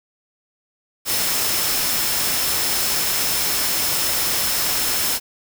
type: tone in noise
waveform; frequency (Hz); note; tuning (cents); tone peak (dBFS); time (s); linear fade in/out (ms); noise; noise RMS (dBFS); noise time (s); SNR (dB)
sine; 5274; E8; 0; -28; 1.05-5.2; 50; white; -21; 1.05-5.2; -10
effects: none